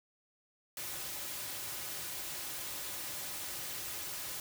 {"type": "noise with comb filter", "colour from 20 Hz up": "white", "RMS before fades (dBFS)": -41, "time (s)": [0.77, 4.4], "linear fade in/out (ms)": 2, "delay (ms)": 4.4, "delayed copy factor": -0.5, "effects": []}